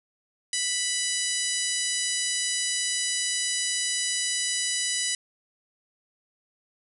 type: harmonic tone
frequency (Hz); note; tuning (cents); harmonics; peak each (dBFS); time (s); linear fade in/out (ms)
987.8; B5; 0; 2 / 3 / 4 / 5 / 6 / 7 / 8 / 9 / 10; -34 / -34 / -34 / -34 / -34 / -34 / -34 / -34 / -34; 0.53-5.15; 2
effects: none